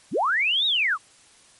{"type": "linear two-way sweep", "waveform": "sine", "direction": "up then down", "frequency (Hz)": [103.83, 3850, 1038], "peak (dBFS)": -19, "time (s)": [0.11, 0.98], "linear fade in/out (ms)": 50, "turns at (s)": 0.66, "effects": ["white hiss -54 dBFS RMS until 1.59 s", "MP3 48 kbps"]}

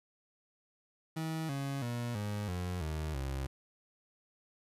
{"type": "tone with pitch steps", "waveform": "30% pulse", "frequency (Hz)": [160, 138.49, 119.86, 103.75, 89.8, 77.72, 67.27], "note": ["D#3", "C#3", "A#2", "G#2", "F2", "D#2", "C2"], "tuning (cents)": [49, -1, 49, -1, 49, -1, 49], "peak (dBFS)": -32, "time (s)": [1.16, 3.47], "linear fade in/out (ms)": 10, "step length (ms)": 330, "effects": ["resampled to 32000 Hz", "11-bit"]}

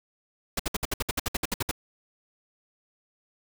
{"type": "noise bursts", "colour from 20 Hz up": "pink", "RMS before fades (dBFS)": -27, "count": 14, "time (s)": [0.57, 1.713], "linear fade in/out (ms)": 5, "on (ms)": 25, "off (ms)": 61, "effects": []}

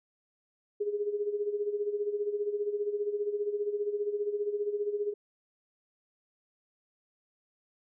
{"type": "tone with tremolo", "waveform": "sine", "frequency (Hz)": 413, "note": "G#4", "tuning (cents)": -10, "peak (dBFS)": -26, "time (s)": [0.8, 5.14], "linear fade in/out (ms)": 10, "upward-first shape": "sine", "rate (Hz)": 15, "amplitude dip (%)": 70, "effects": []}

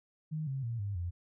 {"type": "tone with pitch steps", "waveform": "sine", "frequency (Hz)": [155.56, 134.64, 116.54, 100.87, 87.31], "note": ["D#3", "C3", "A#2", "G2", "F2"], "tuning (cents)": [0, 50, 0, 50, 0], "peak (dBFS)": -33, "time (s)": [0.31, 1.11], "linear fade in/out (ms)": 20, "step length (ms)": 160, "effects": []}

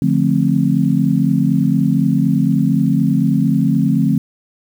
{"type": "chord", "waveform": "sine", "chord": "D minor seventh", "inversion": "none", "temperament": "just", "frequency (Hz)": [146.83, 176.2, 220.2, 264.3], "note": ["D3", "F3", "A3", "C4"], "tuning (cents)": [0, 16, 2, 18], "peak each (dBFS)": -17, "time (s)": [0.02, 4.18], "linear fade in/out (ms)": 2, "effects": ["7-bit"]}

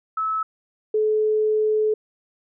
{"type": "tone pair in turn", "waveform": "sine", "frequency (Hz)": [1300, 430.1], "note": ["E6", "A4"], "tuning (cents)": [-24, -39], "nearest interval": "octave + perfect fifth", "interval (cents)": 1915, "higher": "first", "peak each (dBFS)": [-21, -17], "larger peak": "second", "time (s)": [[0.17, 0.43], [0.94, 1.94]], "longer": "second", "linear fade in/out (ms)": 5, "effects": []}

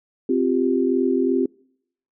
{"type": "chord", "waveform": "sine", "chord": "C suspended fourth", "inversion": "none", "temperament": "equal", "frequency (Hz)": [261.6, 349.2, 392], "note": ["C4", "F4", "G4"], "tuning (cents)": [0, 0, 0], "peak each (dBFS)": [-20, -22, -22], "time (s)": [0.29, 1.46], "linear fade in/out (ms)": 5, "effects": ["noise-tail reverb RT60 0.7 s tail -26 dB re dry"]}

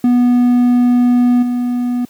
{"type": "tone with level steps", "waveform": "triangle", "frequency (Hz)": 244.8, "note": "B3", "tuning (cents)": -15, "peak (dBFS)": [-6, -12], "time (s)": [0.04, 2.05], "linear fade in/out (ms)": 2, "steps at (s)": 1.42, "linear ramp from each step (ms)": 10, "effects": ["white hiss -49 dBFS RMS until 2.09 s", "high-pass 100 Hz 12 dB/octave"]}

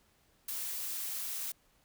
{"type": "noise", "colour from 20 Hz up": "blue", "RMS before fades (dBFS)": -38, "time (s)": [0.48, 1.52], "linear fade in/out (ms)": 5, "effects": ["pink hiss -69 dBFS RMS until 1.84 s"]}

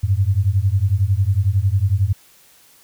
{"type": "beating tone pair", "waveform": "sine", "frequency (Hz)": [92.3, 103.3], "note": ["F#2", "G#2"], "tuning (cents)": [-4, -9], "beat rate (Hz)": 11, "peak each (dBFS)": -17, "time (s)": [0.03, 2.13], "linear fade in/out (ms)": 10, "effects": ["white hiss -51 dBFS RMS until 2.83 s"]}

